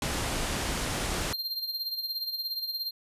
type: low-pass noise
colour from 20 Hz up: pink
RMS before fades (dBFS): -31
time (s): 0.02-1.33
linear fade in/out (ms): 2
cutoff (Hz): 11000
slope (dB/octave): 24
type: tone with tremolo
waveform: square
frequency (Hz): 4186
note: C8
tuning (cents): 0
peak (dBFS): -29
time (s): 1.33-2.91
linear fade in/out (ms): 5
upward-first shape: sine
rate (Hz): 17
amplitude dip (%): 65
effects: resampled to 32000 Hz